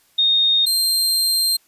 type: tone pair in turn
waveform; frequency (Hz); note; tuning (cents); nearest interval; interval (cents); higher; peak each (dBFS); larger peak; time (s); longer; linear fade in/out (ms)
sine / sawtooth; 3695 / 4172; A#7 / C8; -16 / -6; major second; 210; second; -13; neither; 0.18-0.66 / 0.66-1.57; second; 10
effects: white hiss -58 dBFS RMS until 1.67 s + resampled to 32000 Hz